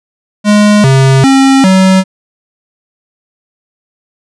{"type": "tone with pitch steps", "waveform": "square", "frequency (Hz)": [208.3, 134, 269.4, 189], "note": ["G#3", "C3", "C#4", "F#3"], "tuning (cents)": [5, 42, -49, 37], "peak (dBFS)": -4, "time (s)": [0.44, 2.04], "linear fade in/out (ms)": 50, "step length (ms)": 400, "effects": ["resampled to 22050 Hz"]}